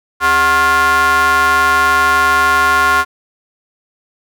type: ring-modulated tone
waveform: square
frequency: 166.9 Hz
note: E3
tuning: 22 cents sharp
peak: -7 dBFS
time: 0.2-3.05 s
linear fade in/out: 50 ms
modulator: 1240 Hz
effects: none